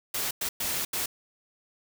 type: noise bursts at uneven times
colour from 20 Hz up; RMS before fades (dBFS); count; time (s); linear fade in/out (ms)
white; -30; 4; 0.14-0.31 / 0.41-0.49 / 0.6-0.85 / 0.93-1.06; 5
effects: none